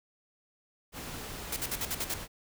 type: noise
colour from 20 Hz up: pink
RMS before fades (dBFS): -41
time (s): 0.92-2.28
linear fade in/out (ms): 50
type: noise bursts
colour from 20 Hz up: white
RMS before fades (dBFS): -33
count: 7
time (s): 1.52-2.141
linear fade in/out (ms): 5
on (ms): 45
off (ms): 51
effects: none